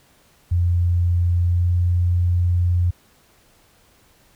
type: tone with pitch glide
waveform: sine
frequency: 87.31 to 88.12 Hz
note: F2 to F2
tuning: 0 to +16 cents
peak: -15 dBFS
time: 0.51-2.91 s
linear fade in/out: 10 ms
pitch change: +16 cents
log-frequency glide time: 1.44-1.74 s
effects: pink hiss -56 dBFS RMS until 4.35 s